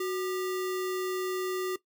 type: tone with sample-and-hold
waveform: sine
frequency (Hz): 370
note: F#4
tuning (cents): 0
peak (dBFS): -28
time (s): 0-1.76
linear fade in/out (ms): 5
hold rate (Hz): 1575
effects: noise-tail reverb RT60 0.1 s tail -17 dB re dry